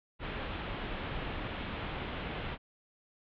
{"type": "low-pass noise", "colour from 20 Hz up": "pink", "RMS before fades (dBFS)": -38, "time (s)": [0.19, 2.58], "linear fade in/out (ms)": 50, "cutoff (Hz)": 3500, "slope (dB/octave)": 48, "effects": ["MP3 96 kbps"]}